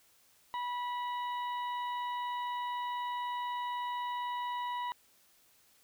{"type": "harmonic tone with a mistuned harmonic", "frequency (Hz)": 978, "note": "B5", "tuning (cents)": -17, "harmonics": [1, 2, 3, 4], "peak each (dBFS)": [-34, -46, -50, -51], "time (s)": [0.54, 4.92], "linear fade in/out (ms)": 0, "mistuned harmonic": 4, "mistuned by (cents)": -41, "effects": ["white hiss -66 dBFS RMS until 5.83 s"]}